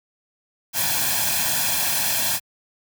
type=noise with comb filter; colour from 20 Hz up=white; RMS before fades=-22 dBFS; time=0.73-2.4 s; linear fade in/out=50 ms; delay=1.2 ms; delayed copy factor=+0.7; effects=high-pass 80 Hz 12 dB/octave